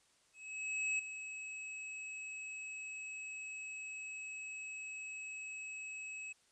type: tone with ADSR envelope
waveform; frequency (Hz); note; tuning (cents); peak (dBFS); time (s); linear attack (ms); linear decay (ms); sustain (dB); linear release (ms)
square; 2573; E7; -43; -33; 0.33-6.33; 660; 6; -11; 11
effects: white hiss -71 dBFS RMS until 6.51 s + resampled to 22050 Hz